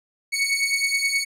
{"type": "beating tone pair", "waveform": "sawtooth", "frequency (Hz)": [2217, 2226.5], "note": ["C#7", "C#7"], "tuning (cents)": [0, 7], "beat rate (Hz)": 9.5, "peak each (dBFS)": [-21, -19], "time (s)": [0.32, 1.25], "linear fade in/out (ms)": 20, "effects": ["low-pass 11000 Hz 12 dB/octave"]}